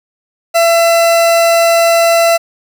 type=tone; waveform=40% pulse; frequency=672 Hz; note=E5; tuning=33 cents sharp; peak=-6 dBFS; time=0.54-2.38 s; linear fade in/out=20 ms; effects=8-bit